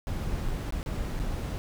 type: noise with dropouts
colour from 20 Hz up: brown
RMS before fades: -31 dBFS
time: 0.07-1.58 s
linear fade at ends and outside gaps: 0 ms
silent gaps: 0.482-0.486 / 0.707-0.724 / 0.829-0.861 / 1.191-1.199 s
effects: none